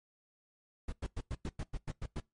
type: noise bursts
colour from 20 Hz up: brown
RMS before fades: -37 dBFS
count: 10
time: 0.88-2.202 s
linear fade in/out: 5 ms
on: 44 ms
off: 98 ms
effects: noise-tail reverb RT60 0.2 s tail -23 dB re dry + MP3 48 kbps